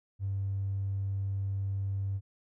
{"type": "tone with tanh clipping", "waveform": "triangle", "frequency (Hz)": 98, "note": "G2", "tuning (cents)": 0, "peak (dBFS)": -29, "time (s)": [0.19, 2.21], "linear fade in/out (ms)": 50, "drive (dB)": 1, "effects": []}